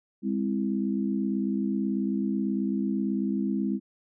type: chord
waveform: sine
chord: Ab augmented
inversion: none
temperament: equal with one note detuned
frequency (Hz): 203.3 / 261.6 / 329.6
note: Ab3 / C4 / E4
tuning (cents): -37 / 0 / 0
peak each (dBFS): -27 / -30 / -32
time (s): 0.22-3.8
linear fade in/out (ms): 50
effects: none